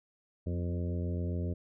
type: harmonic tone with a mistuned harmonic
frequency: 87.31 Hz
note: F2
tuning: in tune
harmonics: 1 / 2 / 3 / 4 / 5 / 6 / 7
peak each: -32 / -38 / -42 / -44 / -46 / -48 / -49 dBFS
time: 0.46-1.54 s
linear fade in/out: 10 ms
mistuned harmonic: 3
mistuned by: -37 cents
effects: none